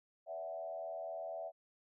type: tone with frequency modulation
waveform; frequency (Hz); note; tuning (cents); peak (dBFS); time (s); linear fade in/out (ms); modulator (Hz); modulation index
sine; 659; E5; -1; -40; 0.26-1.52; 50; 84; 0.93
effects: none